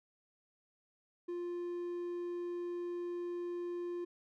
triangle tone, 350 Hz, F4, 4 cents sharp, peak -35 dBFS, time 1.28-4.05 s, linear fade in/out 10 ms, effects none

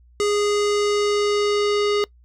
square tone with low-pass filter sweep, 412.6 Hz, G#4, 11 cents flat, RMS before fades -20 dBFS, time 0.2-2.04 s, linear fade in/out 0 ms, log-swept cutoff 7200 to 4500 Hz, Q 1.7, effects noise-tail reverb RT60 0.1 s tail -23 dB re dry + added 60 Hz sine -49 dBFS peak until 2.24 s

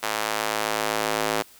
square tone with high-pass filter sweep, 53.9 Hz, A1, 35 cents flat, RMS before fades -26 dBFS, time 0.02-1.43 s, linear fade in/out 20 ms, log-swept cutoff 820 to 450 Hz, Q 0.81, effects white hiss -51 dBFS RMS until 1.59 s

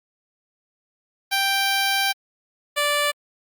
10% pulse tone pair in turn, 785 / 584.5 Hz, G5 / D5, +2 / -8 cents, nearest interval perfect fourth, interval 510 cents, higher first, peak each -11 dBFS, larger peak neither, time 1.31-2.13 / 2.76-3.12 s, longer first, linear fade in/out 20 ms, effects Opus 48 kbps

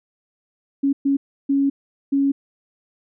sine tone bursts at uneven times, 277.2 Hz, C#4, in tune, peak -15 dBFS, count 4, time 0.83-0.93 / 1.05-1.17 / 1.49-1.7 / 2.12-2.32 s, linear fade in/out 10 ms, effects none

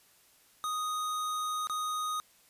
square tone with dropouts, 1244.5 Hz, D#6, in tune, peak -32 dBFS, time 0.64-2.2 s, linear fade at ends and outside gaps 0 ms, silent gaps 1.671-1.697 s, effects white hiss -63 dBFS RMS until 2.49 s + resampled to 32000 Hz

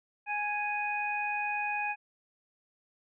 harmonic tone, 830.6 Hz, G#5, in tune, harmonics 1 / 2 / 3, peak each -33 / -38 / -33 dBFS, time 0.26-1.96 s, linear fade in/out 50 ms, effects none

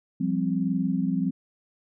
sine chord, F suspended second, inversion none, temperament equal, 174.61 / 196 / 261.6 Hz, F3 / G3 / C4, 0 / 0 / 0 cents, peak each -27 dBFS, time 0.2-1.31 s, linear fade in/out 10 ms, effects none

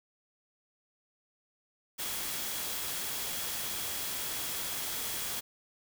sine tone in noise, 3322 Hz, G#7, in tune, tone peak -47 dBFS, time 1.98-5.41 s, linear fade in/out 20 ms, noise white, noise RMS -36 dBFS, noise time 1.98-5.41 s, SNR -14 dB, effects none

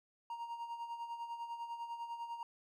triangle tone with tremolo, 935 Hz, A#5, 5 cents sharp, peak -37 dBFS, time 0.3-2.43 s, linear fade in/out 2 ms, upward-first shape sine, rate 10 Hz, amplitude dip 60%, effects none

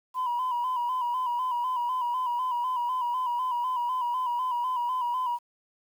sine tone with vibrato, 987.8 Hz, B5, in tune, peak -24 dBFS, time 0.14-5.39 s, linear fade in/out 50 ms, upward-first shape square, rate 4 Hz, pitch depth 50 cents each way, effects tanh soft clip ceiling -23 dBFS + 9-bit

